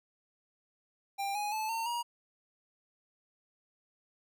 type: tone with pitch steps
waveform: square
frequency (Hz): 794 / 830.6 / 868.9 / 908.9 / 950.8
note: G5 / G#5 / A5 / A#5 / A#5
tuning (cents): +22 / 0 / -22 / -44 / +34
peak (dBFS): -33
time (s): 1.18-2.03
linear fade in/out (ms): 20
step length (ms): 170
effects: none